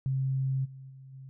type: tone with level steps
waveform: sine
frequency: 133.3 Hz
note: C3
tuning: 33 cents sharp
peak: -26 / -43 / -46 / -43 dBFS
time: 0.06-1.29 s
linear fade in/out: 0 ms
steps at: 0.64 / 0.89 / 1.12 s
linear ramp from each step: 20 ms
effects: none